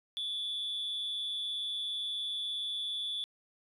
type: tone with amplitude modulation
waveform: sine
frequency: 3458 Hz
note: A7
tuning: 31 cents flat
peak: -29 dBFS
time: 0.17-3.24 s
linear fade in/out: 0 ms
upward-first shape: sine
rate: 207 Hz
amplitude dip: 60%
effects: tanh soft clip ceiling -30 dBFS